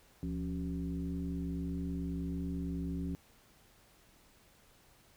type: tone with frequency modulation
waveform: sine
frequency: 174.61 Hz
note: F3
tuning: in tune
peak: -34 dBFS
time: 0.23-3.15 s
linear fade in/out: 0 ms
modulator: 100 Hz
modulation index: 1.2
effects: pink hiss -64 dBFS RMS until 5.16 s